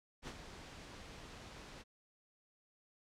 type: noise with ADSR envelope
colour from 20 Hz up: pink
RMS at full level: -45 dBFS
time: 0.22-1.84 s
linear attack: 56 ms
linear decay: 57 ms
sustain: -7 dB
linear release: 32 ms
effects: low-pass 6000 Hz 12 dB/octave